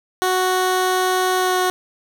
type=tone with pitch glide; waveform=15% pulse; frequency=370 to 367.2 Hz; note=F#4 to F#4; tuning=0 to -13 cents; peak=-10 dBFS; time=0.22-1.7 s; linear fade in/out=0 ms; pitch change=-13 cents; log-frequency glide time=1.36-1.58 s; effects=none